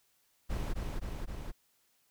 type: noise with echo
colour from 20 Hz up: brown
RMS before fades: -33 dBFS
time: 0.49-0.74 s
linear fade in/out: 20 ms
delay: 260 ms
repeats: 3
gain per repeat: -2 dB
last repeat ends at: 1.52 s
effects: white hiss -72 dBFS RMS until 2.1 s